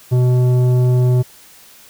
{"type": "tone with tanh clipping", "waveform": "triangle", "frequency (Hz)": 125.1, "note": "B2", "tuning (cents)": 23, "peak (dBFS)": -12, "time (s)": [0.11, 1.23], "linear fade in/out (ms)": 20, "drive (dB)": 15, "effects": ["white hiss -44 dBFS RMS until 1.89 s"]}